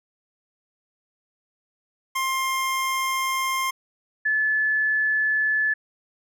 25% pulse / sine tone pair in turn, 1058 / 1729.2 Hz, C6 / A6, +19 / -31 cents, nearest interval major sixth, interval 850 cents, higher second, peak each -19 dBFS, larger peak neither, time 2.15-3.71 / 4.25-5.74 s, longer first, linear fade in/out 10 ms, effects none

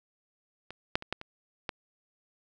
clicks, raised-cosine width 0.3 ms, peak -25 / -9 / -25 / -14 / -25 / -16 dBFS, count 6, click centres 0.706 / 0.955 / 1.024 / 1.126 / 1.214 / 1.692 s, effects none

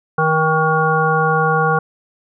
harmonic tone with a mistuned harmonic, 158 Hz, D#3, 27 cents sharp, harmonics 1 / 3 / 5 / 7 / 9, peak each -19 / -19 / -19 / -19 / -19 dBFS, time 0.18-1.79 s, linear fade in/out 5 ms, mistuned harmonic 7, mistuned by +22 cents, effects none

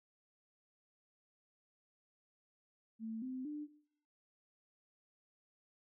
sine tone with pitch steps, 223.2 / 257.9 / 297.9 Hz, A3 / C4 / D4, +25 / -25 / +25 cents, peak -40 dBFS, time 2.99-3.68 s, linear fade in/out 50 ms, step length 230 ms, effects noise-tail reverb RT60 0.7 s tail -21 dB re dry

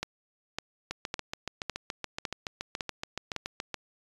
two click trains, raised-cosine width 0.2 ms, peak -14 / -16 dBFS, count 7 / 21, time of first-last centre 0.03-3.363 / 0.91-3.743 s, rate 1.8 / 7.06 Hz, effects resampled to 24000 Hz

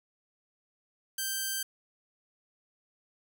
5% pulse tone, 1565 Hz, G6, 3 cents flat, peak -20 dBFS, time 1.18-1.63 s, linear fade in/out 5 ms, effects none

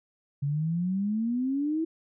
sine exponential sweep, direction up, 138.5 to 330.2 Hz, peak -25 dBFS, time 0.42-1.85 s, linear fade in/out 10 ms, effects none

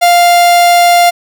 45% pulse tone, 698.5 Hz, F5, in tune, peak -4 dBFS, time 0.01-1.11 s, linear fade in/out 20 ms, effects none

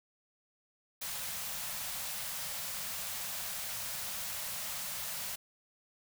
white band-stop noise, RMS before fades -39 dBFS, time 1.01-5.36 s, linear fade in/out 10 ms, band 220 to 510 Hz, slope 48 dB/octave, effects none

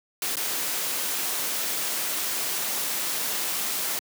white noise with dropouts, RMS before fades -28 dBFS, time 0.22-3.99 s, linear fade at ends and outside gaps 1 ms, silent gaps 0.356-0.368 s, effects high-pass 200 Hz 12 dB/octave

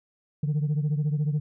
sine beating tone pair, 146.83 / 160.83 Hz, D3 / E3, 0 / -42 cents, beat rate 14 Hz, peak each -22 / -27 dBFS, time 0.43-1.4 s, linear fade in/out 5 ms, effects tanh soft clip ceiling -20 dBFS

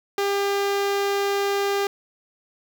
sawtooth tone with notch filter, 400 Hz, G4, 35 cents sharp, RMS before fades -23 dBFS, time 0.18-1.87 s, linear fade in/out 2 ms, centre 9300 Hz, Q 1.6, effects 9-bit

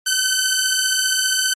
10% pulse beating tone pair, 1518 / 1533 Hz, F#6 / G6, +44 / -39 cents, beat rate 15 Hz, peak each -11 dBFS, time 0.06-1.54 s, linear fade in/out 10 ms, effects MP3 64 kbps

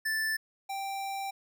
square tone pair in turn, 1760 / 784 Hz, A6 / G5, 0 / 0 cents, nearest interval octave + major second, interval 1400 cents, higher first, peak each -29 / -34 dBFS, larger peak first, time 0.05-0.37 / 0.69-1.31 s, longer second, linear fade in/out 10 ms, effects none

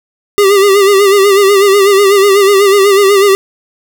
square tone with vibrato, 397.7 Hz, G4, 25 cents sharp, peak -5 dBFS, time 0.38-3.35 s, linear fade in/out 0 ms, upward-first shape sine, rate 8.1 Hz, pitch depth 65 cents each way, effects none

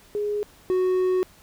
sine / triangle tone pair in turn, 415.3 / 369.3 Hz, G#4 / F#4, 0 / -3 cents, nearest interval major second, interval 203 cents, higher first, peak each -23 / -17 dBFS, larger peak second, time 0.15-0.43 / 0.7-1.23 s, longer second, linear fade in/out 0 ms, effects pink hiss -53 dBFS RMS until 1.42 s

